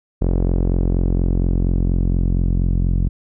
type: tone with low-pass filter sweep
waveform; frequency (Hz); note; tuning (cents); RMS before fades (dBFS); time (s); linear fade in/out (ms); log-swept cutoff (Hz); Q
sawtooth; 44.23; F1; +23; -17; 0.21-3.09; 10; 460 to 190; 1.1
effects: none